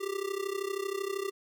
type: tone with amplitude modulation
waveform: square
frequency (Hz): 393.1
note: G4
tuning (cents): +5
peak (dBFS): -29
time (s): 0-1.31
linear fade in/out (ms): 20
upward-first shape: sine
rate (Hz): 32.8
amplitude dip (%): 85
effects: none